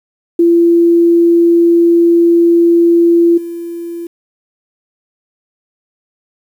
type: tone with level steps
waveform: sine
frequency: 340 Hz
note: F4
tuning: 46 cents flat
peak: -5 / -20 dBFS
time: 0.39-4.07 s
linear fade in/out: 5 ms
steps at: 3.37 s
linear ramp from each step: 10 ms
effects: 7-bit